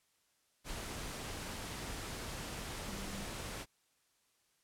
sine tone in noise, 197.8 Hz, G3, 16 cents sharp, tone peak -46 dBFS, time 2.87-3.27 s, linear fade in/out 50 ms, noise pink, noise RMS -43 dBFS, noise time 0.64-3.66 s, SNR -6 dB, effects white hiss -75 dBFS RMS until 4.63 s + low-pass 11000 Hz 12 dB/octave

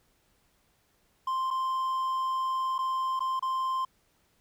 triangle tone with dropouts, 1046.5 Hz, C6, in tune, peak -25 dBFS, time 1.27-3.85 s, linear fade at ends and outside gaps 5 ms, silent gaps 1.505-1.509 / 2.782-2.788 / 3.194-3.204 / 3.395-3.424 s, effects pink hiss -69 dBFS RMS until 4.4 s

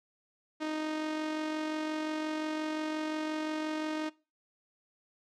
sawtooth tone with amplitude modulation, 310 Hz, D#4, 6 cents flat, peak -27 dBFS, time 0.6-4.1 s, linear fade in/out 20 ms, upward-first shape sine, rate 45.7 Hz, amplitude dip 35%, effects noise-tail reverb RT60 0.3 s tail -21 dB re dry + low-pass 5000 Hz 12 dB/octave

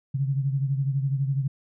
sine beating tone pair, 135.5 / 147.5 Hz, C#3 / D3, -39 / +8 cents, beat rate 12 Hz, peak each -23 / -30 dBFS, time 0.14-1.48 s, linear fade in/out 10 ms, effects none

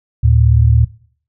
sine tone pair together, 75.82 / 113.6 Hz, D#2 / A#2, -44 / -44 cents, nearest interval perfect fifth, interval 700 cents, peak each -10 dBFS, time 0.23-0.85 s, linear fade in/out 10 ms, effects noise-tail reverb RT60 0.5 s tail -20 dB re dry

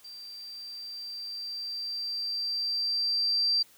sine tone with level ramp, 4699 Hz, D8, in tune, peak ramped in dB -42 to -22 dBFS, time 0.04-3.63 s, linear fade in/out 10 ms, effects white hiss -58 dBFS RMS until 3.77 s

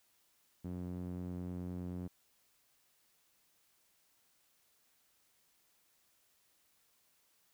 sawtooth tone with band-pass filter, 89.6 Hz, F2, 45 cents sharp, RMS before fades -42 dBFS, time 0.64-2.08 s, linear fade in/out 10 ms, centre 210 Hz, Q 1.3, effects white hiss -73 dBFS RMS until 7.53 s

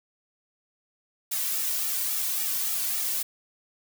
blue noise with flanger, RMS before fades -28 dBFS, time 1.31-3.23 s, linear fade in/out 10 ms, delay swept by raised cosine 1.9 to 2.42 ms, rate 3.6 Hz, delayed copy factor -0.75, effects none

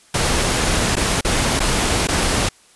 pink noise with dropouts, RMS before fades -18 dBFS, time 0.14-2.49 s, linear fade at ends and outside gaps 5 ms, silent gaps 0.956-0.966 / 1.21-1.247 / 1.595-1.602 / 2.073-2.085 s, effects white hiss -51 dBFS RMS until 2.75 s + resampled to 24000 Hz

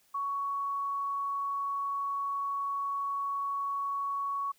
sine tone, 1117 Hz, C#6, 13 cents sharp, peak -30 dBFS, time 0.14-4.52 s, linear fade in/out 10 ms, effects white hiss -67 dBFS RMS until 4.58 s

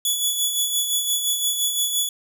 15% pulse tone with tremolo, 3413 Hz, G#7, 47 cents sharp, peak -11 dBFS, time 0.05-2.09 s, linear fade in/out 2 ms, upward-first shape sine, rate 5.8 Hz, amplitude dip 50%, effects none

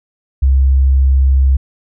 sine tone, 67 Hz, C2, 42 cents sharp, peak -6 dBFS, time 0.42-1.57 s, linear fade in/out 10 ms, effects tanh soft clip ceiling -2 dBFS

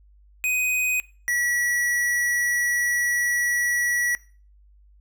square tone pair in turn, 2500 / 1935.9 Hz, D#7 / B6, +8 / -35 cents, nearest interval major third, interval 443 cents, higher first, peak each -22 dBFS, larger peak neither, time 0.44-1 / 1.28-4.15 s, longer second, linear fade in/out 0 ms, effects noise-tail reverb RT60 0.4 s tail -20 dB re dry + added 50 Hz sine -51 dBFS peak until 5 s

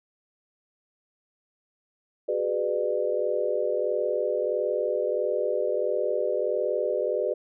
sine chord, G# half-diminished seventh, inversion third, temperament just, 373.8 / 415.3 / 498.4 / 598 Hz, F#4 / G#4 / B4 / D5, +18 / 0 / +16 / +31 cents, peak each -31 / -30 / -28 / -28 dBFS, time 2.28-7.34 s, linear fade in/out 10 ms, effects none

